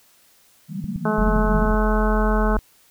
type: band-pass noise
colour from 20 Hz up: pink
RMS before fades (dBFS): -28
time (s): 0.68-1.72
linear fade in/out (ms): 50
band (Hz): 150 to 230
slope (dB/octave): 96
type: clicks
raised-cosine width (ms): 5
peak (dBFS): -18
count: 12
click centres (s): 0.842 / 0.96 / 1.214 / 1.276 / 1.366 / 1.477 / 1.553 / 1.59 / 1.625 / 1.656 / 1.711 / 1.742
type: harmonic tone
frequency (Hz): 214.3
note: A3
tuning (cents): -45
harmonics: 1 / 2 / 3 / 4 / 5 / 6 / 7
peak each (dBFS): -22 / -25 / -27 / -28 / -29 / -30 / -30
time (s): 1.05-2.57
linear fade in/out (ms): 2
type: tone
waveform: sine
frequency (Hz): 43.65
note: F1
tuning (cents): 0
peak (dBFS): -19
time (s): 1.18-2.59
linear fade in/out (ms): 0
effects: white hiss -56 dBFS RMS until 2.9 s